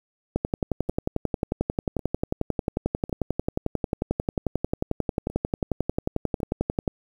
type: two click trains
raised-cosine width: 2 ms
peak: -10 / -23 dBFS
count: 74 / 6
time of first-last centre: 0.36-6.878 / 0.89-6.403 s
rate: 11.2 / 0.907 Hz
effects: 8-bit